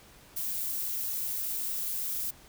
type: noise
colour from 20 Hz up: violet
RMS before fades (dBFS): -33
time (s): 0.36-2.31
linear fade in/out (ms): 10
effects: pink hiss -55 dBFS RMS until 2.48 s